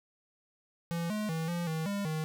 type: tone with pitch steps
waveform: square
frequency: 169 / 212.2 / 161.8 / 172.5 / 159.6 / 201.3 / 156.8 Hz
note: E3 / G#3 / E3 / F3 / D#3 / G3 / D#3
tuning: +43 / +38 / -32 / -21 / +44 / +46 / +14 cents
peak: -32 dBFS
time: 0.91-2.24 s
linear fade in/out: 0 ms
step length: 190 ms
effects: none